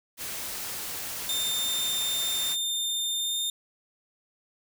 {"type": "noise", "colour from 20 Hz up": "white", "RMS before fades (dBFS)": -35, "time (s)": [0.17, 2.57], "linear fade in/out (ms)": 50}
{"type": "tone with pitch glide", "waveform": "sawtooth", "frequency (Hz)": [3614, 3635], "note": ["A7", "A#7"], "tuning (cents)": [46, -44], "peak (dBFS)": -24, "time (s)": [1.29, 3.5], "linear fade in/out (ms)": 2, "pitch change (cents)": 10, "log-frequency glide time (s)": [3.18, 3.38]}
{"effects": []}